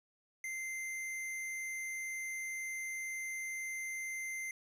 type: tone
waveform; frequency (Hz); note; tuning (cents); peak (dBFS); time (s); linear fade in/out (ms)
square; 2083; C7; -8; -39; 0.44-4.51; 2
effects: resampled to 32000 Hz + 12-bit